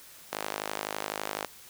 sawtooth tone with high-pass filter, 51.91 Hz, G#1, in tune, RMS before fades -36 dBFS, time 0.32-1.46 s, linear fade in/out 10 ms, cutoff 610 Hz, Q 0.9, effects white hiss -51 dBFS RMS until 1.69 s

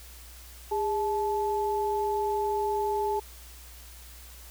sine tone pair together, 408.7 / 866 Hz, G#4 / A5, -28 / -28 cents, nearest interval octave + minor second, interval 1300 cents, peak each -28 dBFS, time 0.71-3.2 s, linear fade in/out 10 ms, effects added 60 Hz sine -47 dBFS peak until 4.5 s + white hiss -50 dBFS RMS until 4.5 s

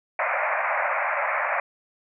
pink band-pass noise, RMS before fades -25 dBFS, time 0.19-1.6 s, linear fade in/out 2 ms, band 560 to 2400 Hz, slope 96 dB/octave, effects none

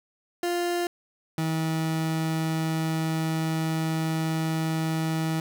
30% pulse tone pair in turn, 349.2 / 160.29 Hz, F4 / E3, 0 / -48 cents, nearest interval octave + minor second, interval 1348 cents, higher first, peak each -22 dBFS, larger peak neither, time 0.43-0.87 / 1.38-5.4 s, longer second, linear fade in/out 2 ms, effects none

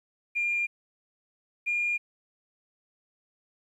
sine tone pair in turn, 2402 / 2415 Hz, D7 / D7, +38 / +48 cents, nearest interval unison, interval 10 cents, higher second, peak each -24 dBFS, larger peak neither, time 0.35-0.67 / 1.66-1.98 s, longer neither, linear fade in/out 20 ms, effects tanh soft clip ceiling -20 dBFS + 11-bit

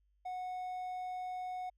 triangle tone, 734 Hz, F#5, 14 cents flat, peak -36 dBFS, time 0.25-1.7 s, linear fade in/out 10 ms, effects added 50 Hz sine -70 dBFS peak until 1.77 s

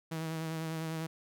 sawtooth tone with vibrato, 160.9 Hz, E3, 42 cents flat, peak -31 dBFS, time 0.11-1.07 s, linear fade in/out 10 ms, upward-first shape sine, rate 10 Hz, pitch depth 25 cents each way, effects none

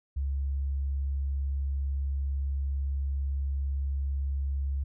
sine tone, 68.9 Hz, C#2, 10 cents flat, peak -27 dBFS, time 0.16-4.84 s, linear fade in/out 10 ms, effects none

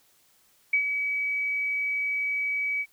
sine tone with ADSR envelope, 2278 Hz, C#7, 47 cents sharp, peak -18 dBFS, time 0.73-2.86 s, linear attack 6 ms, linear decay 87 ms, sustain -7 dB, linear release 54 ms, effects white hiss -63 dBFS RMS until 2.92 s

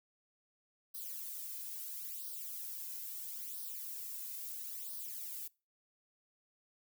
violet noise with flanger, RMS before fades -44 dBFS, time 0.94-5.48 s, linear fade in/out 10 ms, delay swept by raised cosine 0.2 to 2 ms, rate 0.75 Hz, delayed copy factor +0.75, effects noise-tail reverb RT60 0.3 s tail -23 dB re dry

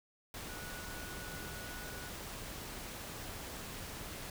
sine tone in noise, 1467 Hz, F#6, 15 cents flat, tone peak -50 dBFS, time 0.49-2.09 s, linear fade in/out 2 ms, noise pink, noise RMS -45 dBFS, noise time 0.34-4.3 s, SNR -8 dB, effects none

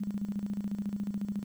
sine tone with tremolo, 202.8 Hz, G#3, 41 cents flat, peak -29 dBFS, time 0-1.44 s, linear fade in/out 10 ms, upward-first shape square, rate 14 Hz, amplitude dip 65%, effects 10-bit

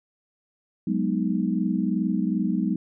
sine chord, G# minor seventh, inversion third, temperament equal, 185 / 207.7 / 246.9 / 311.1 Hz, F#3 / G#3 / B3 / D#4, 0 / 0 / 0 / 0 cents, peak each -26 / -26 / -28 / -29 dBFS, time 0.87-2.76 s, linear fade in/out 5 ms, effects none

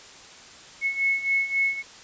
sine beating tone pair, 2190 / 2193.7 Hz, C#7 / C#7, -22 / -19 cents, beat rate 3.7 Hz, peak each -27 / -23 dBFS, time 0.81-1.83 s, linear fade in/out 50 ms, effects white hiss -46 dBFS RMS until 2.03 s + resampled to 16000 Hz

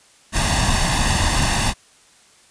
pink noise with comb filter, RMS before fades -18 dBFS, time 0.32-1.74 s, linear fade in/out 50 ms, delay 1.1 ms, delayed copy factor +0.7, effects white hiss -52 dBFS RMS until 2.5 s + resampled to 22050 Hz

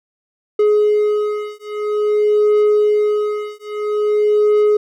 triangle beating tone pair, 420 / 420.5 Hz, G#4 / G#4, +19 / +22 cents, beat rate 0.5 Hz, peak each -14 dBFS, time 0.59-4.77 s, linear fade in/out 5 ms, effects none

